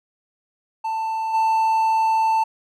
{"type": "tone with level steps", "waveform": "triangle", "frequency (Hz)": 888, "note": "A5", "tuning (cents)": 16, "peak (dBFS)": [-20, -14], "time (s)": [0.84, 2.44], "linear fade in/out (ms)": 10, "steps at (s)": 1.33, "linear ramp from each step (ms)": 20, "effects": []}